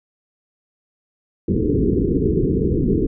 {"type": "low-pass noise", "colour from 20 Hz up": "white", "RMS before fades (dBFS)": -18, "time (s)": [1.48, 3.07], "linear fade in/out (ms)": 5, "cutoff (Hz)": 450, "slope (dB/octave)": 96, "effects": []}